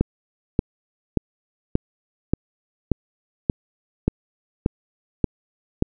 click train, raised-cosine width 3 ms, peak -4 dBFS, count 11, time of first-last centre 0.01-5.824 s, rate 1.72 Hz, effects none

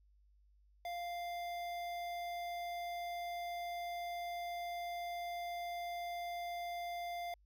square tone with notch filter, 697 Hz, F5, 4 cents flat, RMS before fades -42 dBFS, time 0.85-7.34 s, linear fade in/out 2 ms, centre 8300 Hz, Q 0.77, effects added 50 Hz sine -65 dBFS peak until 7.45 s

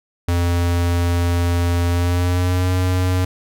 square tone with pitch glide, 86.7 to 91.54 Hz, F2 to F#2, -12 to -18 cents, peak -16 dBFS, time 0.28-3.25 s, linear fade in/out 5 ms, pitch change +94 cents, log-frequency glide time 1.89-2.71 s, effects none

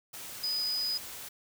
sine tone in noise, 4978 Hz, D#8, in tune, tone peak -29 dBFS, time 0.43-0.98 s, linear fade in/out 10 ms, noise white, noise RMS -43 dBFS, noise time 0.13-1.29 s, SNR +11 dB, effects none

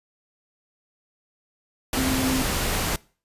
sine tone in noise, 261.2 Hz, C4, 3 cents flat, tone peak -23 dBFS, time 1.97-2.42 s, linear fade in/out 2 ms, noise pink, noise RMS -25 dBFS, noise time 1.93-2.96 s, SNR -1 dB, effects noise-tail reverb RT60 0.4 s tail -23 dB re dry + resampled to 32000 Hz

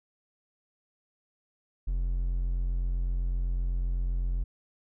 triangle tone, 43.93 Hz, F1, 11 cents sharp, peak -24 dBFS, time 1.87-4.44 s, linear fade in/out 10 ms, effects none

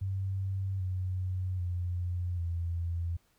sine tone with pitch steps, 96.2 / 92.33 / 88.62 / 85.06 Hz, G2 / F#2 / F2 / F2, -32 / -3 / +26 / -45 cents, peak -30 dBFS, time 0.01-3.17 s, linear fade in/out 10 ms, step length 790 ms, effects pink hiss -70 dBFS RMS until 3.38 s

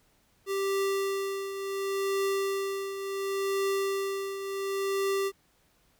square tone with tremolo, 392 Hz, G4, in tune, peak -26 dBFS, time 0.46-5.32 s, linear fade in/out 50 ms, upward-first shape triangle, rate 0.7 Hz, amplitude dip 65%, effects pink hiss -67 dBFS RMS until 5.99 s

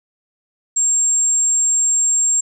sine tone, 7459 Hz, A#8, in tune, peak -13 dBFS, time 0.76-2.41 s, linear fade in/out 10 ms, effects none

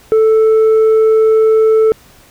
sine tone with tanh clipping, 440 Hz, A4, in tune, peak -7 dBFS, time 0.12-1.92 s, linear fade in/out 0 ms, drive 3 dB, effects pink hiss -44 dBFS RMS until 2.3 s

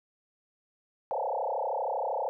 sine tone with frequency modulation, 698.5 Hz, F5, in tune, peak -28 dBFS, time 1.11-2.29 s, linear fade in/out 0 ms, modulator 32.8 Hz, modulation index 6.2, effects none

